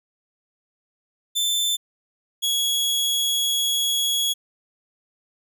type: tone pair in turn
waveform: sawtooth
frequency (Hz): 3540 / 3341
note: A7 / G#7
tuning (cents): +10 / +10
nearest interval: minor second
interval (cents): 100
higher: first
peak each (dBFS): -17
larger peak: neither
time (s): 1.35-1.77 / 2.42-4.34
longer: second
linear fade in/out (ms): 20
effects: none